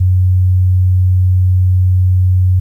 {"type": "tone", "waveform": "sine", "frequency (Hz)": 92, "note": "F#2", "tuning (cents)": -9, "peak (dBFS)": -7, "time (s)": [0, 2.6], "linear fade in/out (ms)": 10, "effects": ["8-bit"]}